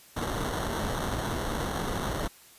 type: noise with sample-and-hold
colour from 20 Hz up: pink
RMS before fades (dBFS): -31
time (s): 0.16-2.28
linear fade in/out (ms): 10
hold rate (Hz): 2450
effects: white hiss -54 dBFS RMS until 2.58 s + resampled to 32000 Hz